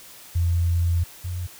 sine tone pair in turn, 85.5 / 89.05 Hz, F2 / F2, -36 / +34 cents, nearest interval minor second, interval 70 cents, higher second, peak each -18 / -26 dBFS, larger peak first, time 0.35-1.04 / 1.24-1.47 s, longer first, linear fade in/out 10 ms, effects white hiss -45 dBFS RMS until 1.59 s

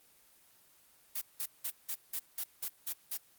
blue noise bursts, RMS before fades -36 dBFS, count 9, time 1.15-3.175 s, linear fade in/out 10 ms, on 65 ms, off 180 ms, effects white hiss -64 dBFS RMS until 3.38 s + Opus 24 kbps

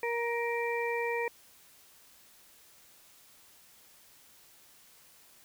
harmonic tone, 470 Hz, A#4, 14 cents sharp, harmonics 1 / 2 / 4 / 5, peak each -32 / -36 / -38 / -37 dBFS, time 0.03-1.28 s, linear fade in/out 2 ms, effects white hiss -59 dBFS RMS until 5.44 s

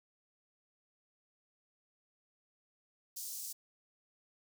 pink high-pass noise, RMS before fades -43 dBFS, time 3.16-3.53 s, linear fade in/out 10 ms, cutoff 5500 Hz, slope 24 dB/octave, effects none

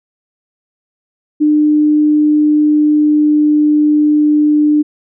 sine tone with pitch glide, 301 to 299.3 Hz, D4 to D4, +43 to +33 cents, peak -7 dBFS, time 1.4-4.83 s, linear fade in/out 20 ms, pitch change -10 cents, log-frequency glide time 2.03-4.61 s, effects none

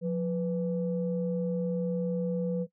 sine tone pair together, 177.93 / 494.9 Hz, F3 / B4, +33 / +4 cents, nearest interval octave + tritone, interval 1771 cents, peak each -28 / -31 dBFS, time 0.01-2.67 s, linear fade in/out 50 ms, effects noise-tail reverb RT60 0.1 s tail -20 dB re dry + tanh soft clip ceiling -19 dBFS

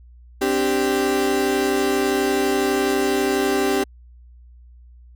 35% pulse chord, C suspended second, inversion none, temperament equal, 261.6 / 293.7 / 392 Hz, C4 / D4 / G4, 0 / 0 / 0 cents, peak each -23 / -23 / -18 dBFS, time 0.41-3.84 s, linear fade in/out 10 ms, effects added 60 Hz sine -43 dBFS peak until 5.15 s

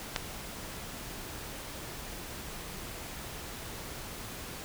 click, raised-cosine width 0.2 ms, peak -11 dBFS, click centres 0.162 s, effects pink hiss -42 dBFS RMS until 4.64 s

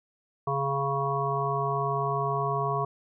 harmonic tone, 138.7 Hz, C#3, 1 cent sharp, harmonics 1 / 3 / 5 / 7 / 8, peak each -31 / -32 / -32 / -33 / -30 dBFS, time 0.47-2.85 s, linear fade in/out 5 ms, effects none

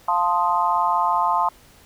sine chord, F dominant seventh, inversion none, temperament equal, 698.5 / 880 / 1046.5 / 1244.5 Hz, F5 / A5 / C6 / Eb6, 0 / 0 / 0 / 0 cents, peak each -25 / -21 / -21 / -26 dBFS, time 0.08-1.49 s, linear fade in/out 5 ms, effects pink hiss -51 dBFS RMS until 1.85 s

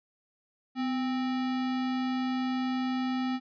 sine tone with sample-and-hold, 254.4 Hz, C4, 48 cents flat, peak -27 dBFS, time 0.75-3.4 s, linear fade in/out 50 ms, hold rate 1050 Hz, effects resampled to 11025 Hz

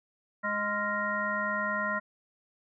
harmonic tone with a mistuned harmonic, 207.7 Hz, G#3, in tune, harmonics 1 / 3 / 5 / 7 / 9, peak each -38 / -36 / -34 / -33 / -33 dBFS, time 0.43-2 s, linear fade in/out 20 ms, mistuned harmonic 7, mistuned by -73 cents, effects none

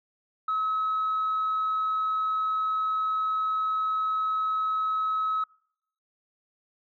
sine tone, 1285 Hz, E6, 45 cents flat, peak -23 dBFS, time 0.48-5.44 s, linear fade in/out 5 ms, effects noise-tail reverb RT60 0.7 s tail -25 dB re dry + tanh soft clip ceiling -21 dBFS

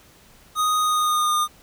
square tone with pitch glide, 1244.5 to 1216.8 Hz, D#6 to D#6, 0 to -39 cents, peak -19 dBFS, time 0.55-1.48 s, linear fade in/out 50 ms, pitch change -39 cents, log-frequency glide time 0.8-1.34 s, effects pink hiss -52 dBFS RMS until 1.62 s

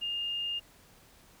sine tone, 2822 Hz, F7, 17 cents sharp, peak -31 dBFS, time 0.01-0.6 s, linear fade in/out 20 ms, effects pink hiss -59 dBFS RMS until 1.4 s

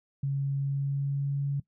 sine tone with pitch glide, 138.59 to 140.61 Hz, C#3 to C#3, 0 to +25 cents, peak -26 dBFS, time 0.23-1.6 s, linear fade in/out 5 ms, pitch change +25 cents, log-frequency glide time 0.55-1.47 s, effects noise-tail reverb RT60 0.1 s tail -19 dB re dry

